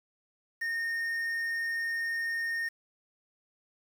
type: tone with quantisation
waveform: triangle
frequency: 1838 Hz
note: A#6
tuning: 25 cents flat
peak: -28 dBFS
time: 0.61-2.69 s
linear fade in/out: 10 ms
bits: 8
effects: none